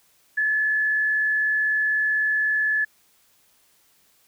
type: tone with frequency modulation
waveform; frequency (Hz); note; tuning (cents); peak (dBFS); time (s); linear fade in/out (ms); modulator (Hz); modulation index
sine; 1722; A6; -38; -19; 0.37-2.85; 10; 60.2; 0.39
effects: white hiss -61 dBFS RMS until 4.27 s